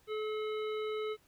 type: harmonic tone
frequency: 430 Hz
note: A4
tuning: 40 cents flat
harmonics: 1 / 3 / 5 / 7 / 9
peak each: -34 / -44 / -48 / -51 / -53 dBFS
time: 0.07-1.17 s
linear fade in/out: 50 ms
effects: pink hiss -68 dBFS RMS until 1.27 s